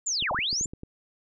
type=linear two-way sweep; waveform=sine; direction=down then up; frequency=7459 to 531 to 7459 Hz; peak=-25 dBFS; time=0.06-0.66 s; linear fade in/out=10 ms; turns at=0.32 s
type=clicks; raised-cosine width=3 ms; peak=-26 dBFS; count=9; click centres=0.225 / 0.311 / 0.346 / 0.389 / 0.529 / 0.611 / 0.658 / 0.735 / 0.834 s
effects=none